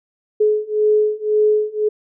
sine beating tone pair, 424.1 / 426 Hz, G#4 / G#4, +36 / +44 cents, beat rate 1.9 Hz, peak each -17 / -16 dBFS, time 0.4-1.89 s, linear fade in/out 10 ms, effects none

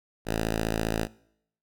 5% pulse tone, 55 Hz, A1, in tune, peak -15 dBFS, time 0.25-1.08 s, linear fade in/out 50 ms, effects noise-tail reverb RT60 0.7 s tail -22 dB re dry

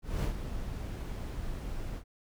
brown noise with ADSR envelope, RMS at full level -28 dBFS, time 0.02-2.04 s, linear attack 210 ms, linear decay 99 ms, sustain -9 dB, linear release 79 ms, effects none

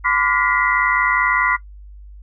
sine tone cluster, 1013 / 1158 / 1420 / 1942 / 2042 Hz, B5 / D6 / F6 / B6 / C7, +44 / -25 / +28 / -30 / -43 cents, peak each -21 dBFS, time 0.04-1.57 s, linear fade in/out 20 ms, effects noise-tail reverb RT60 0.1 s tail -18 dB re dry + added 50 Hz sine -36 dBFS peak until 2.22 s

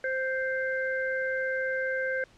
harmonic tone, 523 Hz, C5, 1 cent flat, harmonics 1 / 3 / 4, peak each -30 / -30 / -39 dBFS, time 0.04-2.24 s, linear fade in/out 2 ms, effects pink hiss -59 dBFS RMS until 2.37 s + low-pass 6000 Hz 12 dB/octave

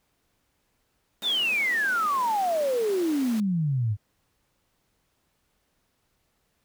pink high-pass noise, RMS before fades -41 dBFS, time 1.22-3.4 s, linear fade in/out 0 ms, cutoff 190 Hz, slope 96 dB/octave
sine exponential sweep, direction down, 3729 to 99.4 Hz, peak -22 dBFS, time 1.22-3.97 s, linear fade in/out 50 ms
effects pink hiss -72 dBFS RMS until 6.64 s

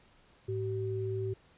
sine tone pair together, 107.6 / 381.9 Hz, A2 / G4, -38 / -45 cents, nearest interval octave + minor seventh, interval 2193 cents, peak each -34 / -34 dBFS, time 0.48-1.34 s, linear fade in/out 10 ms, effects pink hiss -63 dBFS RMS until 1.57 s + resampled to 8000 Hz

